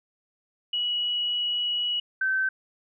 sine tone pair in turn, 2924 / 1542.2 Hz, F#7 / G6, -21 / -29 cents, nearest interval major seventh, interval 1108 cents, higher first, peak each -24 / -22 dBFS, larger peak second, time 0.73-2 / 2.21-2.49 s, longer first, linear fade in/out 5 ms, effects none

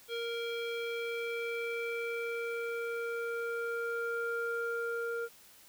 square tone with low-pass filter sweep, 466.2 Hz, A#4, in tune, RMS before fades -36 dBFS, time 0.08-5.29 s, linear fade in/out 50 ms, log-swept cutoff 3300 to 1200 Hz, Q 3.3, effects white hiss -58 dBFS RMS until 5.68 s

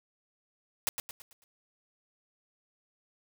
white noise with echo, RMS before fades -29 dBFS, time 0.87-0.89 s, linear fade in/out 0 ms, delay 110 ms, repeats 5, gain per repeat -7 dB, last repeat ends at 1.44 s, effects none

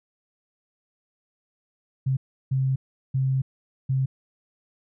sine tone bursts at uneven times, 132.7 Hz, C3, 25 cents sharp, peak -20 dBFS, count 4, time 2.06-2.17 / 2.51-2.76 / 3.14-3.42 / 3.89-4.06 s, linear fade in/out 10 ms, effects none

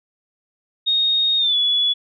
sine tone with pitch glide, 3720 to 3411 Hz, A#7 to G#7, -4 to +46 cents, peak -15 dBFS, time 0.86-1.94 s, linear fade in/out 20 ms, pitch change -150 cents, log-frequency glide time 1.38-1.56 s, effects none

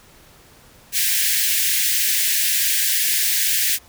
white high-pass noise, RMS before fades -19 dBFS, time 0.92-3.79 s, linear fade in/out 50 ms, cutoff 1600 Hz, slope 96 dB/octave, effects pink hiss -49 dBFS RMS until 3.88 s

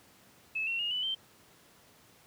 sine tone with pitch steps, 2602 / 2723 / 2851 / 2984 / 3123 Hz, E7 / F7 / F7 / F#7 / G7, -23 / -44 / +35 / +14 / -7 cents, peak -30 dBFS, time 0.55-1.15 s, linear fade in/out 10 ms, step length 120 ms, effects pink hiss -60 dBFS RMS until 2.26 s + high-pass 100 Hz 12 dB/octave

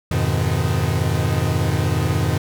45% pulse chord, F half-diminished seventh, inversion none, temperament equal with one note detuned, 87.31 / 103.83 / 125.85 / 155.56 Hz, F2 / Ab2 / Cb3 / Eb3, 0 / 0 / +33 / 0 cents, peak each -23 dBFS, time 0.11-2.38 s, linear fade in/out 5 ms, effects none

